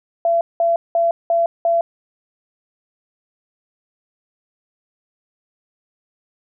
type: tone bursts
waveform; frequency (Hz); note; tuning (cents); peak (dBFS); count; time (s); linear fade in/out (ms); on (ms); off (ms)
sine; 676; E5; +43; -13; 5; 0.25-1.81; 2; 160; 190
effects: none